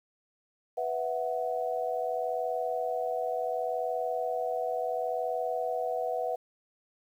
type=chord; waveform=sine; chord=B suspended fourth; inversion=none; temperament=equal; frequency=493.9 / 659.3 / 740 Hz; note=B4 / E5 / F#5; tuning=0 / 0 / 0 cents; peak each=-33 dBFS; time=0.77-6.36 s; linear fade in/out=10 ms; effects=10-bit